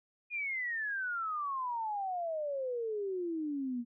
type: exponential sweep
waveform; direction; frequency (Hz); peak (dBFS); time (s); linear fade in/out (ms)
sine; down; 2468 to 233.1; -33; 0.3-3.85; 50
effects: none